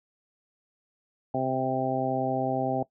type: harmonic tone with a mistuned harmonic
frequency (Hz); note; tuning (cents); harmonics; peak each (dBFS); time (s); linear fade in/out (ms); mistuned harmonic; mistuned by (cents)
130.81; C3; 0; 1 / 2 / 3 / 4 / 5 / 6; -34 / -31 / -35 / -34 / -30 / -30; 1.34-2.83; 5; 1; +21
effects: noise-tail reverb RT60 0.1 s tail -19 dB re dry